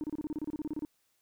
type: tone bursts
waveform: sine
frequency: 303.8 Hz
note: D#4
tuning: 41 cents flat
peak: -30 dBFS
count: 15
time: 0.01-0.85 s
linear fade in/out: 0 ms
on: 28 ms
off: 30 ms
effects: tanh soft clip ceiling -30 dBFS + white hiss -74 dBFS RMS until 1.21 s